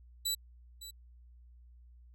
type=tone with echo; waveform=20% pulse; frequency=3951 Hz; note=B7; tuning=in tune; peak=-25 dBFS; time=0.25-0.35 s; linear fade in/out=10 ms; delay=560 ms; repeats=1; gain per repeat=-14 dB; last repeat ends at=0.91 s; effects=added 60 Hz sine -54 dBFS peak until 2.14 s